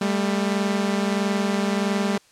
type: tone pair together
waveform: sawtooth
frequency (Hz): 198.49 / 220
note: G3 / A3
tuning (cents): +22 / 0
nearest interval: major second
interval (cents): 178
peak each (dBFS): -18 / -22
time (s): 0.01-2.18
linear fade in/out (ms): 5
effects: white hiss -56 dBFS RMS until 2.31 s + low-pass 8000 Hz 12 dB/octave